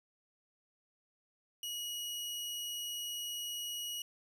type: tone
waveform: sawtooth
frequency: 2905 Hz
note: F#7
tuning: 32 cents flat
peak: -35 dBFS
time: 1.63-4.02 s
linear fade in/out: 2 ms
effects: none